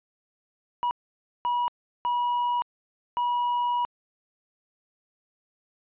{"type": "tone bursts at uneven times", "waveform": "triangle", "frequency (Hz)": 969, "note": "B5", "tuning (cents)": -33, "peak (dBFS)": -21, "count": 4, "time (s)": [[0.83, 0.91], [1.45, 1.68], [2.05, 2.62], [3.17, 3.85]], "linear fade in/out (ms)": 0, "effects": ["resampled to 8000 Hz"]}